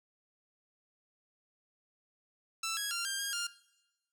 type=tone with pitch steps; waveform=10% pulse; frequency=1329 / 1657 / 1386 / 1593 / 1622 / 1403 Hz; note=E6 / G#6 / F6 / G6 / G#6 / F6; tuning=+14 / -4 / -14 / +27 / -41 / +8 cents; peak=-25 dBFS; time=2.63-3.47 s; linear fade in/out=5 ms; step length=140 ms; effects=noise-tail reverb RT60 1.0 s tail -20 dB re dry